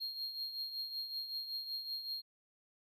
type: tone with tremolo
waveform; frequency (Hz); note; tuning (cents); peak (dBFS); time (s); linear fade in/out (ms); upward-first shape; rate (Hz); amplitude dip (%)
triangle; 4238; C8; +21; -35; 0-2.22; 20; triangle; 5.3; 65
effects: none